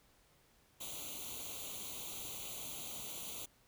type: noise with comb filter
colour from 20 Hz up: white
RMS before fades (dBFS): -45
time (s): 0.8-3.46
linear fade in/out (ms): 10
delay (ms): 0.29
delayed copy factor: +1
effects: pink hiss -69 dBFS RMS until 3.67 s